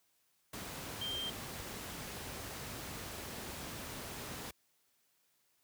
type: tone in noise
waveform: sine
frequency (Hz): 3165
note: G7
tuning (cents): +16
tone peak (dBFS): -37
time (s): 1.01-1.3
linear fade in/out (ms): 5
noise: pink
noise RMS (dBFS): -44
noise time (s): 0.53-4.51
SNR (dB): +4
effects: white hiss -75 dBFS RMS until 5.63 s + high-pass 60 Hz 12 dB/octave